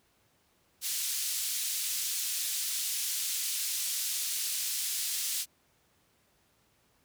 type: band-pass noise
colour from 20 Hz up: white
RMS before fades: -33 dBFS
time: 0.81-5.46 s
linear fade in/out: 50 ms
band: 3400 to 12000 Hz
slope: 12 dB/octave
effects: pink hiss -69 dBFS RMS until 7.04 s + high-pass 60 Hz 12 dB/octave